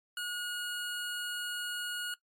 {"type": "tone", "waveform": "25% pulse", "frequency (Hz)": 1445, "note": "F#6", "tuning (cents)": -41, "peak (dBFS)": -31, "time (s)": [0.17, 2.14], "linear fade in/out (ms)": 2, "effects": ["noise-tail reverb RT60 0.1 s tail -17 dB re dry", "MP3 64 kbps"]}